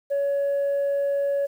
sine tone, 562 Hz, C#5, 24 cents sharp, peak -19 dBFS, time 0.1-1.47 s, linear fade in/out 20 ms, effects tanh soft clip ceiling -19 dBFS + 9-bit

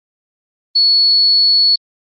sine tone, 4400 Hz, C#8, 14 cents flat, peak -8 dBFS, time 0.75-1.76 s, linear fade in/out 10 ms, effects Opus 24 kbps

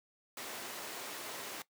pink high-pass noise, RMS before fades -44 dBFS, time 0.37-1.62 s, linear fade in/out 2 ms, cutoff 370 Hz, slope 12 dB/octave, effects noise-tail reverb RT60 0.1 s tail -18 dB re dry

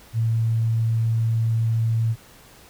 sine tone, 113.4 Hz, A#2, 47 cents flat, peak -18 dBFS, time 0.13-2.16 s, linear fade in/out 50 ms, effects pink hiss -49 dBFS RMS until 2.69 s

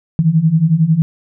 sine beating tone pair, 154.2 / 165.2 Hz, D#3 / E3, -15 / +4 cents, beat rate 11 Hz, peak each -14 / -11 dBFS, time 0.19-1.02 s, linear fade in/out 0 ms, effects none

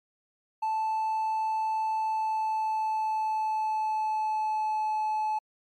triangle tone with pitch glide, 877 to 861.9 Hz, A5 to A5, -6 to -36 cents, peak -23 dBFS, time 0.62-5.39 s, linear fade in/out 10 ms, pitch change -30 cents, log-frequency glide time 1.95-4.92 s, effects tanh soft clip ceiling -20 dBFS + MP3 96 kbps

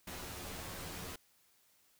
pink noise with comb filter, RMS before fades -45 dBFS, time 0.07-1.16 s, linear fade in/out 5 ms, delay 11 ms, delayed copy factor +0.8, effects white hiss -70 dBFS RMS until 1.99 s

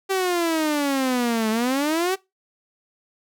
sawtooth exponential two-way sweep, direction down then up, 390 to 215.8 to 390 Hz, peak -16 dBFS, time 0.09-2.16 s, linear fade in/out 20 ms, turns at 1.5 s, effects noise-tail reverb RT60 0.2 s tail -21 dB re dry

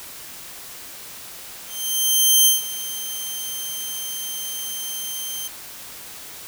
10% pulse tone with ADSR envelope, 3136 Hz, G7, in tune, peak -3 dBFS, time 1.66-5.48 s, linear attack 800 ms, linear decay 150 ms, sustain -16 dB, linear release 8 ms, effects white hiss -38 dBFS RMS until 6.47 s

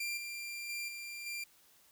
sawtooth tone with level steps, 2377 Hz, D7, 20 cents sharp, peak -32 / -37 / -34 / -39 / -35 dBFS, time 0-1.44 s, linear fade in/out 5 ms, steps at 0.17 / 0.69 / 0.88 / 1.26 s, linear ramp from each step 5 ms, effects white hiss -65 dBFS RMS until 1.91 s

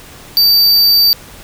square tone, 4635 Hz, D8, 24 cents flat, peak -7 dBFS, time 0.37-1.13 s, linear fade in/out 0 ms, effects pink hiss -36 dBFS RMS until 1.43 s

